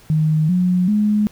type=tone with pitch steps; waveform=sine; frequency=155.56 / 180.77 / 210.1 Hz; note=D#3 / F#3 / G#3; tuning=0 / -40 / +20 cents; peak=-13 dBFS; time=0.1-1.27 s; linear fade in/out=0 ms; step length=390 ms; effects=pink hiss -48 dBFS RMS until 1.31 s